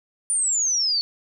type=exponential sweep; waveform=sine; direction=down; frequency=9410 to 4401 Hz; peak=-19 dBFS; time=0.3-1.01 s; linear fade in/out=0 ms; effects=none